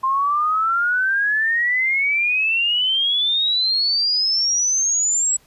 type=exponential sweep; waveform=sine; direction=up; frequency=1046.5 to 7810 Hz; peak=-16 dBFS; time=0.03-5.37 s; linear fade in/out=10 ms; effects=pink hiss -55 dBFS RMS until 5.46 s + resampled to 32000 Hz